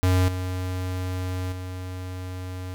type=tone with level steps; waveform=square; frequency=91.9 Hz; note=F#2; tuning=11 cents flat; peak=-18 / -27 / -32 dBFS; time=0.03-2.74 s; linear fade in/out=0 ms; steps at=0.28 / 1.52 s; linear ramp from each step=2 ms; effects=none